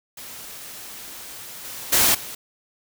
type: noise with level steps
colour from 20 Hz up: white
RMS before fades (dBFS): -38 / -35 / -17 / -35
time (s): 0.17-2.35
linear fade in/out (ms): 5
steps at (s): 1.64 / 1.92 / 2.14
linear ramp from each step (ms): 10
effects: none